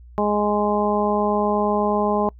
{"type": "harmonic tone", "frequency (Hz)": 207.9, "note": "G#3", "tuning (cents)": 2, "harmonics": [1, 2, 3, 4, 5], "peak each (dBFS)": [-23, -23, -24, -24, -26], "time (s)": [0.18, 2.29], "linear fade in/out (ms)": 0, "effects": ["noise-tail reverb RT60 0.1 s tail -26 dB re dry", "added 60 Hz sine -41 dBFS peak until 2.39 s"]}